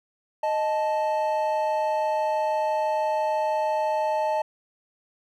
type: tone pair together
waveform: triangle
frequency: 620.2 / 874 Hz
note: D#5 / A5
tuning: -6 / -12 cents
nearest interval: tritone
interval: 594 cents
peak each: -23 dBFS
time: 0.43-4.42 s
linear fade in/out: 5 ms
effects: none